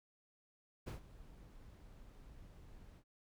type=noise with ADSR envelope; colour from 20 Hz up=brown; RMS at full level=-39 dBFS; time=0.86-3.04 s; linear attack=19 ms; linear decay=120 ms; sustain=-18 dB; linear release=65 ms; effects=none